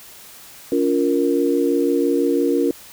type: chord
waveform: sine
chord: Bb minor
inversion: first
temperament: equal with one note detuned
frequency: 283.2 / 349.2 / 466.2 Hz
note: Db4 / F4 / Bb4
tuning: +37 / 0 / 0 cents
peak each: -19 / -20 / -20 dBFS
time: 0.72-2.71 s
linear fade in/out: 2 ms
effects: white hiss -42 dBFS RMS until 2.92 s